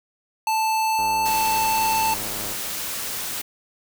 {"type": "tone with pitch glide", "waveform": "square", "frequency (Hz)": [880, 885.6], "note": ["A5", "A5"], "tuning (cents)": [0, 11], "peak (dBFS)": -20, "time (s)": [0.47, 2.14], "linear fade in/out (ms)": 2, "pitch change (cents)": 11, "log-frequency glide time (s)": [0.75, 1.99]}
{"type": "click train", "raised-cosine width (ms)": 1, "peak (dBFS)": -23, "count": 162, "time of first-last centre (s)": [0.99, 2.523], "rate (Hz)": 105}
{"type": "noise", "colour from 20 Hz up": "white", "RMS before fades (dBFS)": -29, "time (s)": [1.25, 3.42], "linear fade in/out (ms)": 10}
{"effects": []}